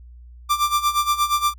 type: tone with tremolo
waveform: 45% pulse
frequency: 1181 Hz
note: D6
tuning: 9 cents sharp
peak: -15 dBFS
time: 0.49-1.54 s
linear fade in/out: 20 ms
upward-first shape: sine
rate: 8.5 Hz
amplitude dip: 80%
effects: added 60 Hz sine -40 dBFS peak until 1.58 s